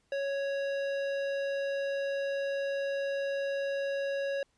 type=tone with hard clipping; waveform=sine; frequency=554.4 Hz; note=C#5; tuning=in tune; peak=-32 dBFS; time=0.12-4.43 s; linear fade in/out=2 ms; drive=13 dB; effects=pink hiss -73 dBFS RMS until 4.57 s + resampled to 22050 Hz